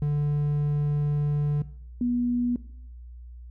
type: tone pair in turn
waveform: triangle / sine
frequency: 146.83 / 243.1 Hz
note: D3 / B3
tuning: 0 / -27 cents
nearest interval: major sixth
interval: 873 cents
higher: second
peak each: -20 / -22 dBFS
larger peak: first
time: 0.02-1.62 / 2.01-2.56 s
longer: first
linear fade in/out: 2 ms
effects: noise-tail reverb RT60 0.7 s tail -19 dB re dry + added 60 Hz sine -40 dBFS peak until 3.5 s